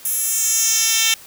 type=tone with high-pass filter sweep; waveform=10% pulse; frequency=448.4 Hz; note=A4; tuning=33 cents sharp; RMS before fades=-18 dBFS; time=0.05-1.14 s; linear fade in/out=2 ms; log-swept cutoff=11000 to 3700 Hz; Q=2; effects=white hiss -42 dBFS RMS until 1.26 s